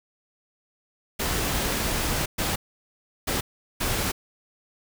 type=noise bursts at uneven times; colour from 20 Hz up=pink; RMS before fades=-26 dBFS; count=4; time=1.19-2.26 / 2.38-2.56 / 3.27-3.41 / 3.8-4.12 s; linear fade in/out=10 ms; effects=none